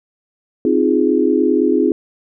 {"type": "chord", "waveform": "sine", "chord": "F minor seventh", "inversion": "second", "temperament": "equal", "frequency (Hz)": [261.6, 311.1, 349.2, 415.3], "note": ["C4", "Eb4", "F4", "Ab4"], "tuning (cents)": [0, 0, 0, 0], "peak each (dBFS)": -17, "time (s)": [0.65, 1.92], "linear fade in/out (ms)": 2, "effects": []}